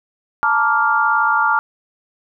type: chord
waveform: sine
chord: Bb major seventh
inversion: third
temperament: just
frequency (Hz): 874.1 / 932.3 / 1165.4 / 1398.5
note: A5 / Bb5 / D6 / F6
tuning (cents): -12 / 0 / -14 / +2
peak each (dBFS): -19 / -22 / -19 / -16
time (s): 0.43-1.59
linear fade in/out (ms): 0
effects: none